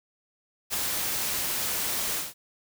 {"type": "noise with ADSR envelope", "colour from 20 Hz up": "white", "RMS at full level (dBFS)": -27, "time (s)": [0.7, 2.34], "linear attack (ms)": 40, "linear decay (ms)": 4, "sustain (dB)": -2, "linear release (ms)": 180, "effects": []}